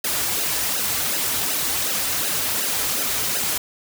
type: noise with flanger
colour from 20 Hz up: white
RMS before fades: -23 dBFS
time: 0.04-3.58 s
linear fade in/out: 5 ms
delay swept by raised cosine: 0.87 to 5.67 ms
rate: 2.7 Hz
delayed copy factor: -0.9
effects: none